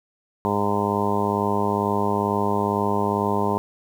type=harmonic tone; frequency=102.2 Hz; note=G#2; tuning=27 cents flat; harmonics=1 / 2 / 3 / 4 / 5 / 6 / 7 / 8 / 9 / 10; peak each=-30 / -26 / -31 / -26 / -32 / -32 / -32 / -32 / -26 / -29 dBFS; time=0.45-3.58 s; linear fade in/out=0 ms; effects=8-bit